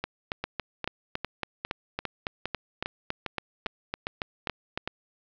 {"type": "two click trains", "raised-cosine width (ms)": 0.3, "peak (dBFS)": [-14, -13], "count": [12, 18], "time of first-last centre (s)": [[0.44, 4.875], [0.04, 4.775]], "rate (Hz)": [2.48, 3.59], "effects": ["low-pass 5000 Hz 12 dB/octave", "9-bit"]}